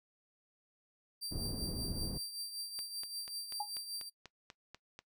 sawtooth tone with tremolo, 4699 Hz, D8, in tune, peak -35 dBFS, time 1.21-4.1 s, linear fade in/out 20 ms, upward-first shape triangle, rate 5.2 Hz, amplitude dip 65%
pink low-pass noise, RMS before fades -40 dBFS, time 1.31-2.18 s, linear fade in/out 10 ms, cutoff 350 Hz, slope 12 dB/octave
click train, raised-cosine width 0.2 ms, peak -31 dBFS, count 10, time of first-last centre 2.79-4.99 s, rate 4.09 Hz
sine tone with exponential decay, 830.6 Hz, G#5, in tune, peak -31 dBFS, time 3.6-3.7 s, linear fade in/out 5 ms, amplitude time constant 20 ms
effects noise-tail reverb RT60 0.1 s tail -19 dB re dry

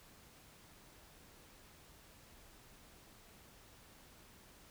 silence, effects pink hiss -61 dBFS RMS until 4.7 s

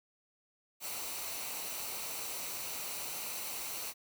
white noise with comb filter, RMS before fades -40 dBFS, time 0.8-3.94 s, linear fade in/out 50 ms, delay 0.59 ms, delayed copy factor -0.5, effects none

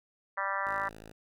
harmonic tone, 196 Hz, G3, in tune, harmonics 3 / 4 / 5 / 6 / 7 / 8 / 9 / 10, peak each -40 / -41 / -36 / -36 / -38 / -39 / -38 / -41 dBFS, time 0.37-0.89 s, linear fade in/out 10 ms
5% pulse tone, 54 Hz, A1, 32 cents flat, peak -36 dBFS, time 0.65-1.12 s, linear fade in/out 10 ms
effects none

